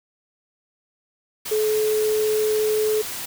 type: tone in noise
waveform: sine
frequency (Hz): 430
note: A4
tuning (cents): -40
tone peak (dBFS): -18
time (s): 1.51-3.02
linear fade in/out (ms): 10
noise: white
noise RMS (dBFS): -31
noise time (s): 1.45-3.26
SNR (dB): +10
effects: none